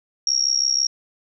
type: tone with amplitude modulation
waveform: sine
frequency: 5588 Hz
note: F8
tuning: in tune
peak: -13 dBFS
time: 0.27-0.87 s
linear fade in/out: 2 ms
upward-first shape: sine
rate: 66.2 Hz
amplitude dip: 95%
effects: none